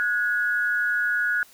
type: tone pair together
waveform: sine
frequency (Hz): 1456 / 1668.3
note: F#6 / G#6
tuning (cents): -28 / +7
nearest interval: major second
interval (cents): 235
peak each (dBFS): -22 / -26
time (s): 0-1.43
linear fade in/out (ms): 0
effects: white hiss -53 dBFS RMS until 1.53 s